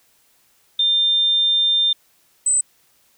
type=tone pair in turn; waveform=sine; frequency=3600 / 8066 Hz; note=A7 / B8; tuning=+39 / +36 cents; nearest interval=octave + major second; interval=1397 cents; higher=second; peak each=-14 dBFS; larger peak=neither; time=0.79-1.93 / 2.46-2.61 s; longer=first; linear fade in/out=5 ms; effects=white hiss -59 dBFS RMS until 3.17 s